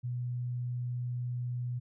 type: tone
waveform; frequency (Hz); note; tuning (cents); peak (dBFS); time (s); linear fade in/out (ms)
sine; 122.9; B2; -8; -32; 0.03-1.8; 20
effects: none